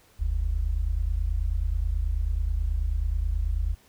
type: tone pair together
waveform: sine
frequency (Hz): 44.13 / 73.42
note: F1 / D2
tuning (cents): +19 / 0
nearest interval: major sixth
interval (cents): 881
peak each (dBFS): -25 / -27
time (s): 0.19-3.75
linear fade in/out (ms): 20
effects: pink hiss -59 dBFS RMS until 3.88 s